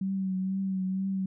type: tone with vibrato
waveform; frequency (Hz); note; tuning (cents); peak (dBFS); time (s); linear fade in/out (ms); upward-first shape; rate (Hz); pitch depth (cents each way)
sine; 190.3; F#3; +49; -27; 0.01-1.26; 5; triangle; 2.1; 38
effects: none